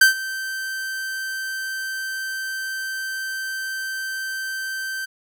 45% pulse tone with ADSR envelope, 1554 Hz, G6, 16 cents flat, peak -8 dBFS, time 0.01-5.06 s, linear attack 6 ms, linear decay 120 ms, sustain -18 dB, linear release 17 ms, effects none

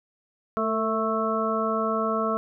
harmonic tone with a mistuned harmonic, 220 Hz, A3, in tune, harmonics 1 / 2 / 3 / 5 / 6, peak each -29 / -29 / -29 / -29 / -29 dBFS, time 0.57-2.37 s, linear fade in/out 0 ms, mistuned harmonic 2, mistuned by +32 cents, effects none

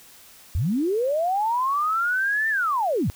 sine linear two-way sweep, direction up then down, 65.41 to 1805 to 65.41 Hz, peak -20 dBFS, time 0.55-3.1 s, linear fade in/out 0 ms, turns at 2.49 s, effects white hiss -49 dBFS RMS until 3.15 s

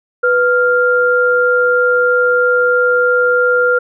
sine tone pair together, 493.9 / 1397 Hz, B4 / F6, 0 / 0 cents, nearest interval octave + tritone, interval 1800 cents, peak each -12 dBFS, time 0.23-3.79 s, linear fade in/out 10 ms, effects none

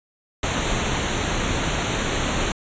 pink band-stop noise, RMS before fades -23 dBFS, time 0.43-2.52 s, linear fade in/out 2 ms, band 4200 to 5900 Hz, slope 96 dB/octave, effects resampled to 16000 Hz

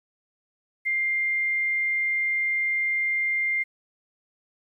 sine tone, 2100 Hz, C7, 6 cents sharp, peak -22 dBFS, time 0.85-3.64 s, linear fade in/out 20 ms, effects 10-bit

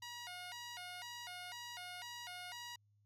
10% pulse tone with vibrato, 830.6 Hz, G#5, in tune, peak -38 dBFS, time 0.02-2.76 s, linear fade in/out 5 ms, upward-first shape square, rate 2 Hz, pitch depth 250 cents each way, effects added 103 Hz sine -70 dBFS peak until 3.05 s + low-pass 12000 Hz 12 dB/octave

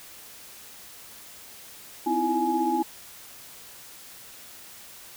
sine tone cluster, 256.8 / 317.4 / 333.5 / 839 Hz, C4 / D#4 / E4 / G#5, -32 / +35 / +20 / +17 cents, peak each -30 / -31 / -27 / -25 dBFS, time 2.06-2.83 s, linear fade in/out 10 ms, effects white hiss -46 dBFS RMS until 5.16 s

